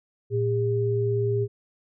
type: tone pair together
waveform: sine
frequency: 114.6 / 403.8 Hz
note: A#2 / G#4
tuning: -29 / -49 cents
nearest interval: octave + minor seventh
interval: 2180 cents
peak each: -24 dBFS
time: 0.3-1.48 s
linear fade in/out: 50 ms
effects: none